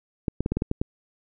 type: clicks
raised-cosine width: 3 ms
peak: -11 dBFS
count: 8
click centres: 0.282 / 0.406 / 0.461 / 0.52 / 0.57 / 0.621 / 0.714 / 0.815 s
effects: none